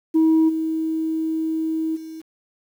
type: tone with level steps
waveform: sine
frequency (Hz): 320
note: D#4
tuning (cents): +49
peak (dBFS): -11 / -20 / -32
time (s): 0.14-2.22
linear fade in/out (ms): 20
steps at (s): 0.48 / 1.95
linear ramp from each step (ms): 20
effects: tanh soft clip ceiling -11 dBFS + 8-bit